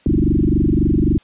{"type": "tone with frequency modulation", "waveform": "sine", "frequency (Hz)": 184.1, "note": "F#3", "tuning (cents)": -8, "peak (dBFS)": -12, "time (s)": [0.06, 1.18], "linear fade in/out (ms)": 2, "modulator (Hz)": 23.7, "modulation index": 6.6, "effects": ["white hiss -53 dBFS RMS until 1.23 s", "resampled to 8000 Hz"]}